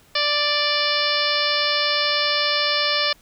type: harmonic tone with a mistuned harmonic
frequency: 587.3 Hz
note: D5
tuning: in tune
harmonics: 1 / 2 / 3 / 4 / 5 / 6 / 7 / 8 / 9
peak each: -27 / -27 / -27 / -27 / -27 / -27 / -27 / -27 / -27 dBFS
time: 0.15-3.13 s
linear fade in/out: 5 ms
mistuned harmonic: 7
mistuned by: +34 cents
effects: pink hiss -54 dBFS RMS until 3.21 s